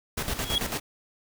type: noise with tremolo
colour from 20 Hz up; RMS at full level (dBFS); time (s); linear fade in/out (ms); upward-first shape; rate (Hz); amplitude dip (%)
pink; -29; 0.17-0.8; 10; square; 9.1; 60
type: tone with exponential growth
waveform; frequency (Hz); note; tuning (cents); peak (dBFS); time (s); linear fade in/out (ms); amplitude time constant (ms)
triangle; 3322; G#7; 0; -18; 0.35-0.58; 1; 48
effects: none